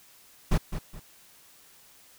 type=noise with echo; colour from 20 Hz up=brown; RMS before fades=-21 dBFS; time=0.51-0.58 s; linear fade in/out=10 ms; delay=210 ms; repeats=2; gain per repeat=-10 dB; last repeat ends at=1 s; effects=white hiss -56 dBFS RMS until 2.18 s